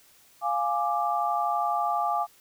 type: chord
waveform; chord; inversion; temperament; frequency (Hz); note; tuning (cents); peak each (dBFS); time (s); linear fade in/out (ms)
sine; D diminished; first; equal with one note detuned; 698.5 / 830.6 / 1178.1; F5 / Ab5 / D6; 0 / 0 / +5; -28; 0.41-2.27; 50
effects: white hiss -58 dBFS RMS until 2.4 s